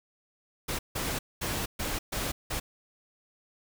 pink noise bursts at uneven times, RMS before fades -32 dBFS, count 6, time 0.68-0.79 / 0.95-1.19 / 1.41-1.66 / 1.79-1.99 / 2.12-2.32 / 2.5-2.6 s, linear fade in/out 10 ms, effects none

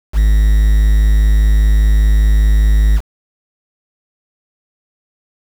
triangle tone with quantisation, 52.5 Hz, G#1, 19 cents sharp, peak -5 dBFS, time 0.13-3.01 s, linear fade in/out 50 ms, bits 5, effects none

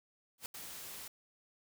white noise with exponential growth, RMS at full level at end -37 dBFS, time 0.38-0.46 s, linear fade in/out 2 ms, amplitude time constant 17 ms
white noise, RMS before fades -47 dBFS, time 0.54-1.08 s, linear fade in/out 5 ms
effects none

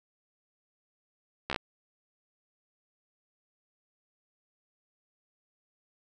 slowing click train, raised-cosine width 0.3 ms, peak -15 dBFS, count 5, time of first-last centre 1.5-1.561 s, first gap 14 ms, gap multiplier 1.06, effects none

